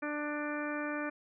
harmonic tone, 296.2 Hz, D4, 15 cents sharp, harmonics 1 / 2 / 3 / 4 / 5 / 6 / 7 / 8, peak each -37 / -40 / -47 / -43 / -42 / -43 / -54 / -46 dBFS, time 0.02-1.1 s, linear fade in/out 10 ms, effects none

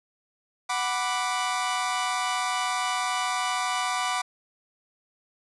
sawtooth chord, B minor, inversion second, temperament equal, 740 / 987.8 / 1174.7 Hz, F#5 / B5 / D6, 0 / 0 / 0 cents, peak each -26 dBFS, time 0.69-4.22 s, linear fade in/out 10 ms, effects resampled to 24000 Hz + 9-bit

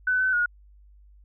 sine tone with pitch steps, 1504 / 1519 / 1442 Hz, F#6 / F#6 / F#6, +28 / +45 / -45 cents, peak -20 dBFS, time 0.07-0.46 s, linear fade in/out 5 ms, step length 130 ms, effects added 50 Hz sine -50 dBFS peak until 1.24 s

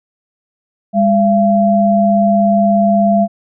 sine tone pair together, 202.8 / 680.6 Hz, G#3 / F5, -41 / -45 cents, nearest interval octave + major sixth, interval 2096 cents, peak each -11 dBFS, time 0.93-3.28 s, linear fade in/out 50 ms, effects none

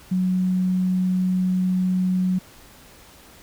sine tone, 184.2 Hz, F#3, 7 cents flat, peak -18 dBFS, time 0.11-2.39 s, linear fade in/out 10 ms, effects pink hiss -48 dBFS RMS until 3.42 s

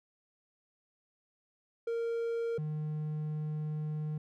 triangle tone pair in turn, 463.4 / 152.82 Hz, A#4 / D#3, -10 / -31 cents, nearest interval octave + perfect fifth, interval 1921 cents, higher first, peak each -29 / -31 dBFS, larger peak first, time 1.87-2.58 / 2.58-4.18 s, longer second, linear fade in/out 5 ms, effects none

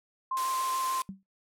sine tone with vibrato, 1046.5 Hz, C6, in tune, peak -28 dBFS, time 0.31-1.02 s, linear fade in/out 5 ms, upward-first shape square, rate 6.8 Hz, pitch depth 9 cents each way
white high-pass noise, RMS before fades -37 dBFS, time 0.37-1.02 s, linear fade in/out 0 ms, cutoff 330 Hz, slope 24 dB/octave
sine tone with exponential decay, 192.6 Hz, G3, 30 cents flat, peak -32 dBFS, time 1.09-1.23 s, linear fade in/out 0 ms, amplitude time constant 29 ms
effects noise-tail reverb RT60 0.2 s tail -24 dB re dry + low-pass 12000 Hz 12 dB/octave

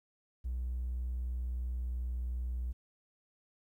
triangle tone with pitch glide, 61.74 to 61.28 Hz, B1 to B1, 0 to -13 cents, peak -30 dBFS, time 0.44-2.73 s, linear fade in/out 20 ms, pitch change -13 cents, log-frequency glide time 0.92-2.12 s, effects tanh soft clip ceiling -30 dBFS + 12-bit

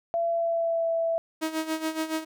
sine tone with pitch glide, 676 to 662.1 Hz, E5 to E5, +43 to +7 cents, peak -23 dBFS, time 0.14-1.18 s, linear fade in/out 0 ms, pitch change -36 cents, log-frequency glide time 0.25-0.89 s
sawtooth tone with tremolo, 317.3 Hz, D#4, 34 cents sharp, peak -21 dBFS, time 1.41-2.25 s, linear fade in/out 20 ms, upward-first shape sine, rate 7.1 Hz, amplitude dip 75%
effects none

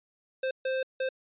square tone bursts at uneven times, 523.3 Hz, C5, in tune, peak -28 dBFS, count 3, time 0.43-0.51 / 0.65-0.83 / 1-1.09 s, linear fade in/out 5 ms, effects resampled to 8000 Hz

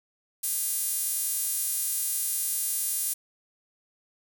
sawtooth tone with high-pass filter, 405.5 Hz, G#4, 41 cents flat, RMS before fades -29 dBFS, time 0.43-3.14 s, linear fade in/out 10 ms, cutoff 9800 Hz, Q 1.6, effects none

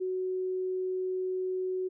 sine tone, 371.3 Hz, F#4, 6 cents sharp, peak -29 dBFS, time 0-1.89 s, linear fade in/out 20 ms, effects none

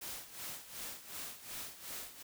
white noise with tremolo, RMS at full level -43 dBFS, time 0.01-2.23 s, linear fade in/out 10 ms, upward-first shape sine, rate 2.7 Hz, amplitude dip 75%, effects none

